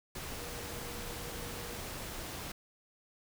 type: tone in noise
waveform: sine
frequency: 477.6 Hz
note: A#4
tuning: 42 cents sharp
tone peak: -49 dBFS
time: 0.38-1.79 s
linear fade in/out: 5 ms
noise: pink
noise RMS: -42 dBFS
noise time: 0.15-2.52 s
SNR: -10 dB
effects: none